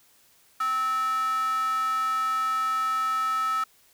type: tone with high-pass filter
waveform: square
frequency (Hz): 260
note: C4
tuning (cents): -11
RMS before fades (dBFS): -26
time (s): 0.6-3.64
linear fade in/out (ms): 5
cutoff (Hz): 1300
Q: 9.1
effects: white hiss -60 dBFS RMS until 3.93 s